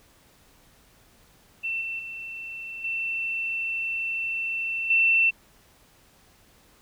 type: tone with level steps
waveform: sine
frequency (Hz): 2687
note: E7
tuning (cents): +33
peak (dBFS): -26 / -29 / -34 / -26 / -17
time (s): 1.63-5.31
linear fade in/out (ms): 20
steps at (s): 1.81 / 1.99 / 2.84 / 4.9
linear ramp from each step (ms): 5
effects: pink hiss -58 dBFS RMS until 6.81 s